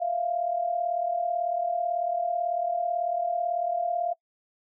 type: tone pair together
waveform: sine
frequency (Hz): 660.4 / 698.5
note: E5 / F5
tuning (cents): +3 / 0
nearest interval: minor second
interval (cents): 97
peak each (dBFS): -30 / -26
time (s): 0-4.14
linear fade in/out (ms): 20
effects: noise-tail reverb RT60 0.1 s tail -24 dB re dry